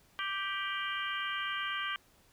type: harmonic tone with a mistuned harmonic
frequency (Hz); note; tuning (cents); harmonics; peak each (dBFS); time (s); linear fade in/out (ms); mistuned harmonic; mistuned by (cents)
392; G4; 0; 3 / 4 / 5 / 6 / 7 / 8; -38 / -38 / -42 / -42 / -43 / -41; 0.19-1.96; 0; 7; +61
effects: pink hiss -65 dBFS RMS until 2.32 s